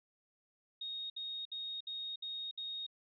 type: tone bursts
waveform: sine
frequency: 3729 Hz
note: A#7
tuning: in tune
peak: -39 dBFS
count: 6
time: 0.81-2.865 s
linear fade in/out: 5 ms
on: 290 ms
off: 63 ms
effects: none